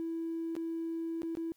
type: tone with dropouts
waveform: triangle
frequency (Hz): 329.6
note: E4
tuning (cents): 0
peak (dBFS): -30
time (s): 0-1.52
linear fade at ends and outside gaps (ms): 0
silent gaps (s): 0.553-0.565 / 1.219-1.232 / 1.352-1.371
effects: tanh soft clip ceiling -31 dBFS + white hiss -72 dBFS RMS until 1.56 s